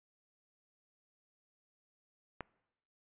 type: click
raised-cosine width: 0.5 ms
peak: -24 dBFS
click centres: 2.407 s
effects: noise-tail reverb RT60 0.9 s tail -23 dB re dry + resampled to 8000 Hz

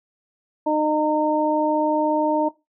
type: harmonic tone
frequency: 305.6 Hz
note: D#4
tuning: 31 cents flat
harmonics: 1 / 2 / 3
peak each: -22 / -22 / -22 dBFS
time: 0.66-2.49 s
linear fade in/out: 10 ms
effects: noise-tail reverb RT60 0.2 s tail -17 dB re dry

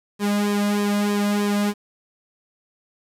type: tone with flanger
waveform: sawtooth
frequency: 205.1 Hz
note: G#3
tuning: 21 cents flat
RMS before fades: -21 dBFS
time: 0.19-1.74 s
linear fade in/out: 50 ms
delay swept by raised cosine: 1.4 to 2.26 ms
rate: 3.2 Hz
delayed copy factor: -0.85
effects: resampled to 32000 Hz + 8-bit

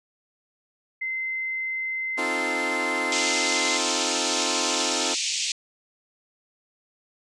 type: tone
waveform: sine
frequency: 2068 Hz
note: C7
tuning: 21 cents flat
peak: -26 dBFS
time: 1.01-3.78 s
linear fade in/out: 10 ms
type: chord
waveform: 15% pulse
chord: F dominant seventh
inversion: second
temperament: equal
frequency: 261.6 / 311.1 / 349.2 / 440 Hz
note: C4 / Eb4 / F4 / A4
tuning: 0 / 0 / 0 / 0 cents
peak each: -26 dBFS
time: 2.17-5.15 s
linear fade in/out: 20 ms
type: band-pass noise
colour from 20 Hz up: white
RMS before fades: -27 dBFS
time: 3.12-5.52 s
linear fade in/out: 2 ms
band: 2300 to 7500 Hz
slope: 48 dB/octave
effects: resampled to 24000 Hz

